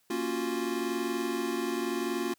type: chord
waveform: square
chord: Gb major seventh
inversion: first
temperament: equal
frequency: 233.1 / 277.2 / 349.2 / 370 Hz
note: Bb3 / Db4 / F4 / Gb4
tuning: 0 / 0 / 0 / 0 cents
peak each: -37 / -37 / -33 / -38 dBFS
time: 0.1-2.34 s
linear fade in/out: 5 ms
effects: white hiss -69 dBFS RMS until 2.38 s